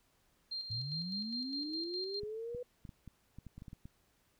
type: tone with tremolo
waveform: sine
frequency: 4186 Hz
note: C8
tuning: in tune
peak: -37 dBFS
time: 0.51-2.2 s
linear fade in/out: 10 ms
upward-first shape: square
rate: 4.9 Hz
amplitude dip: 50%
type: linear sweep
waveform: sine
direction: up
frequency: 105.4 to 497.1 Hz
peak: -39 dBFS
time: 0.7-2.63 s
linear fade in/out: 5 ms
type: clicks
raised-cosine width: 5 ms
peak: -36 dBFS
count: 12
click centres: 2.234 / 2.548 / 2.852 / 2.892 / 3.077 / 3.386 / 3.467 / 3.58 / 3.621 / 3.682 / 3.731 / 3.855 s
effects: pink hiss -73 dBFS RMS until 4.39 s